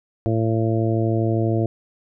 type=harmonic tone; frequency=112.5 Hz; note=A2; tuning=39 cents sharp; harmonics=1 / 2 / 3 / 4 / 5 / 6; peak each=-20 / -27 / -23 / -29 / -30 / -29 dBFS; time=0.26-1.66 s; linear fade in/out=0 ms; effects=none